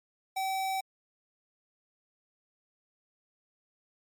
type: tone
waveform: square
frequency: 767 Hz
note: G5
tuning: 38 cents flat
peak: -30 dBFS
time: 0.36-0.81 s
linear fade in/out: 10 ms
effects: MP3 96 kbps